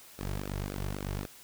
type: tone with flanger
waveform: sawtooth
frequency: 49 Hz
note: G1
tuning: in tune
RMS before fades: -36 dBFS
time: 0.18-1.27 s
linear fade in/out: 20 ms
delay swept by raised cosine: 0.98 to 4.08 ms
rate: 3.7 Hz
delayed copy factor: -0.8
effects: white hiss -53 dBFS RMS until 1.43 s